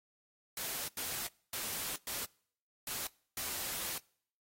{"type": "noise bursts at uneven times", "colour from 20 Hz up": "white", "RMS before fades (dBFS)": -39, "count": 6, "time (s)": [[0.57, 0.88], [0.97, 1.27], [1.53, 1.96], [2.07, 2.25], [2.87, 3.07], [3.37, 3.98]], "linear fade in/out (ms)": 2, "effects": ["noise-tail reverb RT60 0.6 s tail -25 dB re dry", "AAC 48 kbps"]}